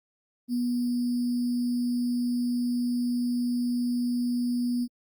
sine tone with sample-and-hold, 243.3 Hz, B3, 26 cents flat, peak -24 dBFS, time 0.48-4.88 s, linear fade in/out 50 ms, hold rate 4900 Hz, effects Opus 24 kbps

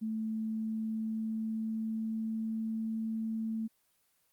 sine tone with pitch glide, 220 to 222.4 Hz, A3 to A3, 0 to +19 cents, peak -32 dBFS, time 0.01-3.68 s, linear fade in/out 20 ms, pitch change +19 cents, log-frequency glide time 0.31-2.93 s, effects white hiss -73 dBFS RMS until 4.32 s + Opus 24 kbps

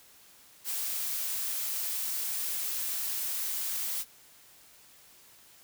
blue noise, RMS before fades -33 dBFS, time 0.64-4.05 s, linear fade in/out 50 ms, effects white hiss -57 dBFS RMS until 5.63 s

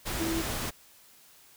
sine tone in noise, 328.2 Hz, E4, 8 cents flat, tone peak -29 dBFS, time 0.19-0.43 s, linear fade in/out 20 ms, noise pink, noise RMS -33 dBFS, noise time 0.05-0.71 s, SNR +1 dB, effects white hiss -57 dBFS RMS until 1.56 s

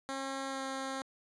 10% pulse tone with pitch glide, 270 to 267.4 Hz, C#4 to C4, -45 to +38 cents, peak -28 dBFS, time 0.09-1.02 s, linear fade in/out 0 ms, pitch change -17 cents, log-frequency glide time 0.47-0.63 s, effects resampled to 22050 Hz

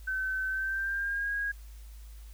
sine tone with pitch glide, 1530 to 1639.8 Hz, G6 to G#6, -42 to -22 cents, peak -29 dBFS, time 0.07-1.52 s, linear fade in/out 10 ms, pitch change +120 cents, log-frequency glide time 0.47-1.32 s, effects added 53 Hz sine -44 dBFS peak until 2.33 s + white hiss -60 dBFS RMS until 2.33 s

